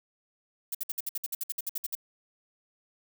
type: noise bursts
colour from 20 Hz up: violet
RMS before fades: -32 dBFS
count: 15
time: 0.72-1.952 s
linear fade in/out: 5 ms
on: 28 ms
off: 58 ms
effects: none